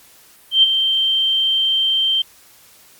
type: tone with ADSR envelope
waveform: sine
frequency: 3136 Hz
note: G7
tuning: in tune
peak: -6 dBFS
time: 0.51-2.22 s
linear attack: 120 ms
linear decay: 20 ms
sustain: -8 dB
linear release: 5 ms
effects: white hiss -48 dBFS RMS until 2.99 s + Opus 48 kbps